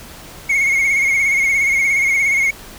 triangle tone with vibrato, 2181 Hz, C#7, 29 cents flat, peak -11 dBFS, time 0.49-2.51 s, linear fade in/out 10 ms, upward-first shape sine, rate 17 Hz, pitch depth 49 cents each way, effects pink hiss -37 dBFS RMS until 2.78 s

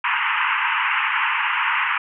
pink band-pass noise, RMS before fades -21 dBFS, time 0.04-1.98 s, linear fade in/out 5 ms, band 880 to 2900 Hz, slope 96 dB/octave, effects none

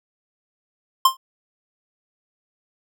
square tone with exponential decay, 1052 Hz, C6, 9 cents sharp, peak -9 dBFS, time 1.05-1.17 s, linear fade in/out 5 ms, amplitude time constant 24 ms, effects none

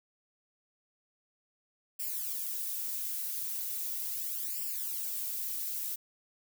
violet noise with flanger, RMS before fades -36 dBFS, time 1.99-5.96 s, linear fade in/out 10 ms, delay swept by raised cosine 0.39 to 3.99 ms, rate 0.38 Hz, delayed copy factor +0.9, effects none

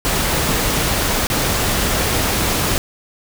pink noise with dropouts, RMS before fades -18 dBFS, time 0.05-2.78 s, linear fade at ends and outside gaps 0 ms, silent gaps 1.269-1.301 s, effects none

